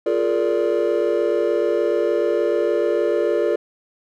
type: chord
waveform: triangle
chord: Bb dominant seventh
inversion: second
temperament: just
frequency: 349.6 / 419.5 / 466.2 / 582.7 Hz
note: F4 / Ab4 / Bb4 / D5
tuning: +2 / +17 / 0 / -14 cents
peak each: -20 dBFS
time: 0.06-3.56 s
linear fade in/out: 5 ms
effects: tanh soft clip ceiling -7 dBFS